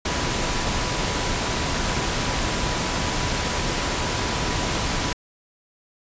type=tone in noise; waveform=sine; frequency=983 Hz; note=B5; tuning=8 cents flat; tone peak=-35 dBFS; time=0.05-5.13 s; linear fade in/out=5 ms; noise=pink; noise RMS=-24 dBFS; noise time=0.05-5.13 s; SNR=-14 dB; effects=resampled to 16000 Hz